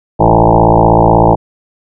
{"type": "tone with frequency modulation", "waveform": "sine", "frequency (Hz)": 484.5, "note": "B4", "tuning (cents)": -33, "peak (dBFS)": -4, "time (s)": [0.19, 1.36], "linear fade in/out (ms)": 20, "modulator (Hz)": 56.2, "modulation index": 7.7, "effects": []}